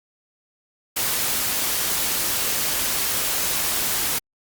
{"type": "noise", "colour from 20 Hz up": "white", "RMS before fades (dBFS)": -23, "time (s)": [0.96, 4.19], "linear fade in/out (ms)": 10, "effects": ["Opus 48 kbps"]}